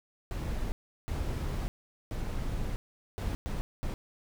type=noise bursts at uneven times; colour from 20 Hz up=brown; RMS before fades=-33 dBFS; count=6; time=0.31-0.72 / 1.08-1.68 / 2.11-2.76 / 3.18-3.35 / 3.46-3.61 / 3.83-3.94 s; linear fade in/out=0 ms; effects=none